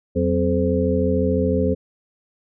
harmonic tone with a mistuned harmonic, 86.1 Hz, F2, 24 cents flat, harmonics 1 / 2 / 3 / 5 / 6, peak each -23 / -23 / -23 / -23 / -23 dBFS, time 0.15-1.75 s, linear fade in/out 20 ms, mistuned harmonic 2, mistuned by +120 cents, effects none

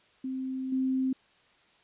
sine tone with level steps, 261.6 Hz, C4, in tune, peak -31 / -25 dBFS, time 0.24-1.13 s, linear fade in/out 5 ms, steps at 0.72 s, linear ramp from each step 5 ms, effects white hiss -63 dBFS RMS until 1.83 s + resampled to 8000 Hz

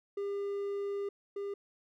triangle tone pair in turn, 401.4 / 401.4 Hz, G4 / G4, +41 / +41 cents, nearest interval unison, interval 0 cents, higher neither, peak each -31 / -33 dBFS, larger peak first, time 0.17-1.09 / 1.36-1.54 s, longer first, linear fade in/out 5 ms, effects none

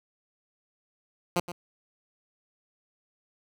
10% pulse tone with echo, 175.2 Hz, F3, 6 cents sharp, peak -15 dBFS, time 1.36-1.4 s, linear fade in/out 2 ms, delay 120 ms, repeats 1, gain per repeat -12 dB, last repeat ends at 1.52 s, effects none

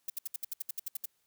violet noise bursts, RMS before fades -35 dBFS, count 12, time 0.08-1.057 s, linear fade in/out 5 ms, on 20 ms, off 67 ms, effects white hiss -75 dBFS RMS until 1.26 s

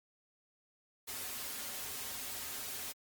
white noise with comb filter, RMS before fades -42 dBFS, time 1.07-2.93 s, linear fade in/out 20 ms, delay 6 ms, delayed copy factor -0.7, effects Opus 48 kbps

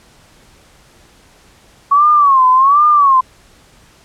sine tone with vibrato, 1108.7 Hz, C#6, in tune, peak -6 dBFS, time 1.91-3.21 s, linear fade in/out 10 ms, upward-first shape sine, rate 1.3 Hz, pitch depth 150 cents each way, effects pink hiss -47 dBFS RMS until 4.04 s + low-pass 10000 Hz 12 dB/octave

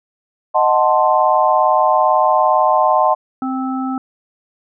sine chord, D# diminished seventh, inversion none, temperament equal, 622.3 / 740 / 880 / 1046.5 Hz, D#5 / F#5 / A5 / C6, 0 / 0 / 0 / 0 cents, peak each -16 dBFS, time 0.54-3.15 s, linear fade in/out 20 ms
harmonic tone, 261.6 Hz, C4, in tune, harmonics 1 / 3 / 5, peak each -19 / -26 / -27 dBFS, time 3.42-3.98 s, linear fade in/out 2 ms
effects none

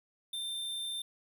square tone, 3586 Hz, A7, 32 cents sharp, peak -36 dBFS, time 0.33-1.02 s, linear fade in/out 5 ms, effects none

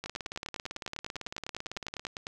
two click trains, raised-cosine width 0.2 ms, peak -20 / -19 dBFS, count 37 / 23, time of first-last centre 0.04-2.051 / 0.06-2.269 s, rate 17.9 / 9.96 Hz, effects none

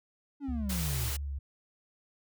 triangle exponential sweep, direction down, 293.7 to 105.7 Hz, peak -31 dBFS, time 0.4-1.12 s, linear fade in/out 50 ms
sine tone with vibrato, 70.1 Hz, C#2, 20 cents sharp, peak -33 dBFS, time 0.48-1.39 s, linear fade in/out 10 ms, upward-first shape sine, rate 3.1 Hz, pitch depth 30 cents each way
white noise, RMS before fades -37 dBFS, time 0.69-1.17 s, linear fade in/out 10 ms
effects none

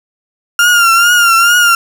35% pulse tone with vibrato, 1396.9 Hz, F6, in tune, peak -4 dBFS, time 0.59-1.75 s, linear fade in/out 2 ms, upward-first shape triangle, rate 2.3 Hz, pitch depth 71 cents each way, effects none

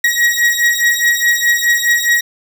40% pulse beating tone pair, 1898 / 1902.8 Hz, A#6 / A#6, +31 / +35 cents, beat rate 4.8 Hz, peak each -13 dBFS, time 0.04-2.21 s, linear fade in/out 5 ms, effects none

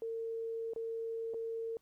sine tone with dropouts, 454.4 Hz, A#4, 44 cents flat, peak -36 dBFS, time 0.02-1.77 s, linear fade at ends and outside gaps 1 ms, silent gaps 0.735-0.761 / 1.337-1.343 s, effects pink hiss -75 dBFS RMS until 1.81 s

